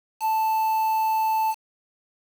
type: tone with quantisation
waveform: triangle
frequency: 880 Hz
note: A5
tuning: in tune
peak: -18 dBFS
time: 0.2-1.55 s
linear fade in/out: 50 ms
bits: 6
effects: none